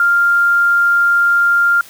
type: tone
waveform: sine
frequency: 1396.9 Hz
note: F6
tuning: in tune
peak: -9 dBFS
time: 0-1.81 s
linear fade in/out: 2 ms
effects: white hiss -40 dBFS RMS until 1.89 s